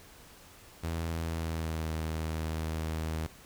sawtooth tone with pitch glide, 82.41 to 79.56 Hz, E2 to D#2, 0 to +39 cents, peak -28 dBFS, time 0.83-3.27 s, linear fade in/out 10 ms, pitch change -61 cents, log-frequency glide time 1.22-1.91 s, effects pink hiss -54 dBFS RMS until 3.45 s

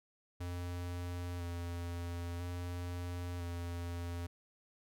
square tone with vibrato, 87.31 Hz, F2, in tune, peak -39 dBFS, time 0.4-4.27 s, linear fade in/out 10 ms, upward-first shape square, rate 0.5 Hz, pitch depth 18 cents each way, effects none

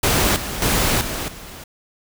pink noise with level steps, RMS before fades -17 / -27 / -18 / -26 / -37 dBFS, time 0.03-1.64 s, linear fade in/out 5 ms, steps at 0.36 / 0.62 / 1.01 / 1.28 s, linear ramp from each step 2 ms, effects none

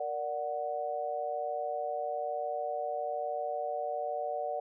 sine chord, Bb augmented, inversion none, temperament equal, 466.2 / 587.3 / 740 Hz, Bb4 / D5 / F#5, 0 / 0 / 0 cents, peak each -40 / -35 / -35 dBFS, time 0-4.6 s, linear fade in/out 5 ms, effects none

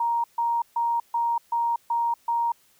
sine tone bursts, 936 Hz, A#5, 7 cents sharp, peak -21 dBFS, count 7, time 0-2.52 s, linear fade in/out 5 ms, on 240 ms, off 140 ms, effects white hiss -61 dBFS RMS until 2.79 s

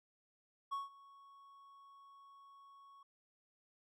triangle tone with ADSR envelope, 1108.7 Hz, C#6, in tune, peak -34 dBFS, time 0.71-3.03 s, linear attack 19 ms, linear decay 160 ms, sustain -22 dB, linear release 4 ms, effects none

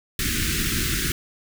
pink band-stop noise, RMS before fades -24 dBFS, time 0.19-1.12 s, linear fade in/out 2 ms, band 370 to 1400 Hz, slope 48 dB/octave, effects none

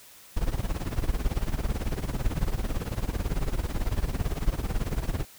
brown noise with tremolo, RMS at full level -24 dBFS, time 0.36-5.25 s, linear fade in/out 10 ms, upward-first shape triangle, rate 18 Hz, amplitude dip 95%, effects white hiss -51 dBFS RMS until 5.38 s

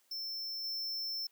square tone with level steps, 5340 Hz, E8, 22 cents sharp, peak -38 / -36 dBFS, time 0.11-1.27 s, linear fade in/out 5 ms, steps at 0.64 s, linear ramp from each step 2 ms, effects white hiss -71 dBFS RMS until 1.31 s + high-pass 300 Hz 12 dB/octave

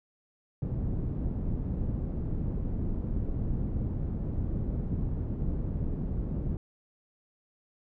pink low-pass noise, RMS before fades -31 dBFS, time 0.62-6.57 s, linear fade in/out 2 ms, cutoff 230 Hz, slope 12 dB/octave, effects none

